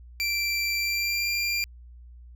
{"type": "tone with pitch glide", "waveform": "25% pulse", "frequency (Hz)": [2349, 2383], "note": ["D7", "D7"], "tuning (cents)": [0, 25], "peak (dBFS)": -21, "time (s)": [0.2, 1.64], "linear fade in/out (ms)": 0, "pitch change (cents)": 25, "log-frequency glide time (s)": [0.78, 1.29], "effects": ["added 60 Hz sine -44 dBFS peak until 2.35 s"]}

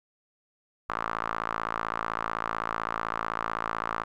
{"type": "tone with band-pass filter", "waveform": "sawtooth", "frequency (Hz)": 55.8, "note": "A1", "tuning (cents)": 25, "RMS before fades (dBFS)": -32, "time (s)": [0.89, 4.04], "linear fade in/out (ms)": 10, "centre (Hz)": 1200, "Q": 3.8, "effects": []}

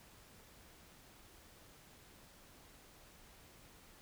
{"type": "silence", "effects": ["pink hiss -61 dBFS RMS until 4.01 s"]}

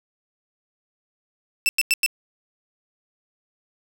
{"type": "tone bursts", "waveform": "sawtooth", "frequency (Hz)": 2661, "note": "E7", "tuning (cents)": 16, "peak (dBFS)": -13, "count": 4, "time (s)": [1.66, 2.062], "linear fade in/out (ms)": 0, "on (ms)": 30, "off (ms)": 94, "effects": []}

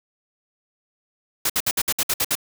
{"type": "noise bursts", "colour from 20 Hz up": "white", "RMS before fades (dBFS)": -21, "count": 9, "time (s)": [1.45, 2.353], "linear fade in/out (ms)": 5, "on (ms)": 47, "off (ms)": 60, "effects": []}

